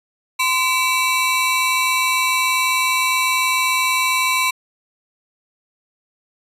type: ring-modulated tone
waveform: 30% pulse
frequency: 1661.2 Hz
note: G#6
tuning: in tune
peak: -10 dBFS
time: 0.39-4.51 s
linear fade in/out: 10 ms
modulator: 632 Hz
effects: resampled to 32000 Hz